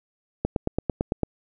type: click train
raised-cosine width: 2 ms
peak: -9 dBFS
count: 8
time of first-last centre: 0.45-1.233 s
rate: 8.94 Hz
effects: none